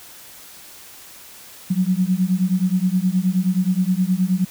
sine beating tone pair, 180 / 189.5 Hz, F#3 / F#3, -47 / +42 cents, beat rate 9.5 Hz, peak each -19 dBFS, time 1.7-4.45 s, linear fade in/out 10 ms, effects white hiss -42 dBFS RMS until 4.5 s

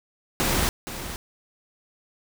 pink noise with echo, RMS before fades -23 dBFS, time 0.4-0.69 s, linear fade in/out 0 ms, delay 470 ms, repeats 1, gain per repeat -11 dB, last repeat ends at 1.16 s, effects none

